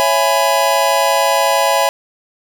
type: chord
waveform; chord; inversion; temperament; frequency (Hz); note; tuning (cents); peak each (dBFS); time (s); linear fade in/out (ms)
square; C# minor seventh; none; just; 554.4 / 665.2 / 831.5 / 997.9; C#5 / E5 / G#5 / B5; 0 / +16 / +2 / +18; -18; 0-1.89; 0
effects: none